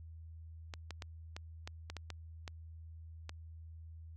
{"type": "clicks", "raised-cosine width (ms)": 0.2, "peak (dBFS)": -26, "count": 10, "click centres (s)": [0.738, 0.907, 1.022, 1.365, 1.675, 1.9, 1.967, 2.103, 2.478, 3.294], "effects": ["added 81 Hz sine -48 dBFS peak until 4.16 s"]}